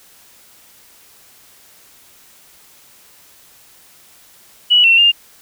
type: tone with pitch steps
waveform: sine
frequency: 2936 / 2711 / 2808 Hz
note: F#7 / E7 / F7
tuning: -14 / +48 / +9 cents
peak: -7 dBFS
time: 4.7-5.12 s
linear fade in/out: 20 ms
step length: 140 ms
effects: white hiss -47 dBFS RMS until 5.41 s